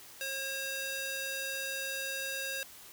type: tone with high-pass filter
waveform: square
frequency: 539 Hz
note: C#5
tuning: 49 cents flat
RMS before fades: -37 dBFS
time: 0.21-2.63 s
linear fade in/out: 0 ms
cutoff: 1400 Hz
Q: 0.66
effects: white hiss -52 dBFS RMS until 2.92 s